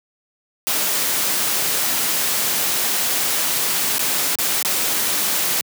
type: noise with dropouts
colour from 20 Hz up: white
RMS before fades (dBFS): -20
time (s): 0.67-5.61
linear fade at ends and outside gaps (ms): 0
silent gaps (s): 3.983-3.993 / 4.354-4.387 / 4.626-4.649
effects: high-pass 150 Hz 12 dB/octave